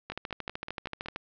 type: two click trains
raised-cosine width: 0.3 ms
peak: -18 / -22 dBFS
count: 15 / 6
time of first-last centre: 0.1-1.161 / 0.12-1.06 s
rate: 13.2 / 5.32 Hz
effects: low-pass 5000 Hz 12 dB/octave